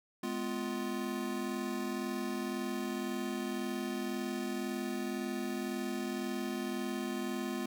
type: chord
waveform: square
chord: F diminished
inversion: first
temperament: just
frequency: 209.5 / 251.4 / 349.2 Hz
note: Ab3 / Cb4 / F4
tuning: +15 / +31 / 0 cents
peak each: -40 / -39 / -40 dBFS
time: 0.23-7.66 s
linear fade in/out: 5 ms
effects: none